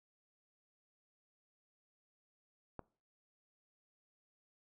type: click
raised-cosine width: 1 ms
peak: -30 dBFS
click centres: 2.793 s
effects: noise-tail reverb RT60 0.4 s tail -22 dB re dry